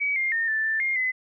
sine tone with pitch steps, 2272 / 2116 / 1826 / 1762 / 1772 / 2124 / 2027 Hz, C#7 / C7 / A#6 / A6 / A6 / C7 / B6, +42 / +19 / -36 / +2 / +12 / +25 / +45 cents, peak -22 dBFS, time 0-1.12 s, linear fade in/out 20 ms, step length 160 ms, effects none

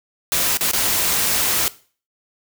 white noise with dropouts, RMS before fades -19 dBFS, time 0.32-1.68 s, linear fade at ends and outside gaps 0 ms, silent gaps 0.571-0.609 / 0.713-0.734 s, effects noise-tail reverb RT60 0.4 s tail -18 dB re dry

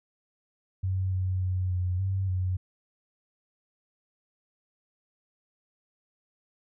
sine tone with pitch steps, 94.1 / 92.9 / 92.2 / 90.6 / 95.9 / 92.1 Hz, F#2 / F#2 / F#2 / F#2 / G2 / F#2, +30 / +7 / -6 / -36 / -37 / -7 cents, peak -25 dBFS, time 0.83-2.57 s, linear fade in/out 10 ms, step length 290 ms, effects none

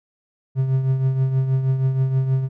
triangle tone with tremolo, 132.3 Hz, C3, 20 cents sharp, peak -12 dBFS, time 0.55-2.49 s, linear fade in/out 50 ms, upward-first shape triangle, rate 6.3 Hz, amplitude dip 60%, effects none

